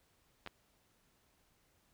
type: clicks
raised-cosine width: 0.3 ms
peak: -28 dBFS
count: 2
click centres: 0.463 / 0.474 s
effects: pink hiss -73 dBFS RMS until 1.93 s